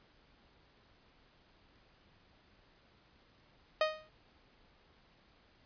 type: tone with exponential decay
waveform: sawtooth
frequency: 622.3 Hz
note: D#5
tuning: in tune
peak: -21 dBFS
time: 3.81-4.09 s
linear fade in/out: 2 ms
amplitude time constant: 59 ms
effects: pink hiss -66 dBFS RMS until 5.65 s + resampled to 11025 Hz